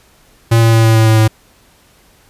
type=tone with pitch steps; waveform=square; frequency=114.8 / 113.94 / 113.09 / 112.24 / 111.4 / 110.57 / 109.74 Hz; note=A#2 / A#2 / A2 / A2 / A2 / A2 / A2; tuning=-26 / -39 / +48 / +35 / +22 / +9 / -4 cents; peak=-7 dBFS; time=0.51-1.28 s; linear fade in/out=10 ms; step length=110 ms; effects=pink hiss -49 dBFS RMS until 2.29 s + resampled to 32000 Hz